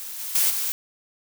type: noise with level steps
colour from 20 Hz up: blue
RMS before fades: -35 / -32 / -20 / -26 dBFS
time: 0-0.72 s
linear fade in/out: 0 ms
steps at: 0.19 / 0.35 / 0.5 s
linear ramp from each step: 2 ms
effects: none